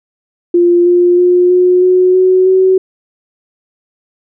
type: tone with pitch steps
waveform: sine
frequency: 348.5 / 353 / 357.5 / 362 / 366.7 / 371.4 / 376.1 Hz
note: F4 / F4 / F4 / F#4 / F#4 / F#4 / F#4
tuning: -4 / +19 / +41 / -38 / -15 / +7 / +28 cents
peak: -5 dBFS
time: 0.54-2.78 s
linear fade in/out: 5 ms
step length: 320 ms
effects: none